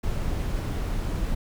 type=noise; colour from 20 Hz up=brown; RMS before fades=-27 dBFS; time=0.03-1.35 s; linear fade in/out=10 ms; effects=none